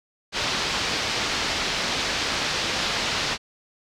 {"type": "low-pass noise", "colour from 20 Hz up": "white", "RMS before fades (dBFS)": -26, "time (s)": [0.32, 3.38], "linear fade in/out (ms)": 50, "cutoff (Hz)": 5100, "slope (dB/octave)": 24, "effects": []}